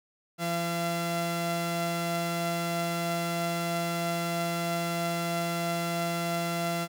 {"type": "tone pair together", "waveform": "sawtooth", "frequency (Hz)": [169.6, 681.5], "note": ["E3", "F5"], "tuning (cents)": [50, -43], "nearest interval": "2 octaves", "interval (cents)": 2407, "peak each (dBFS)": -27, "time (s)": [0.38, 6.88], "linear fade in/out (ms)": 50, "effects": []}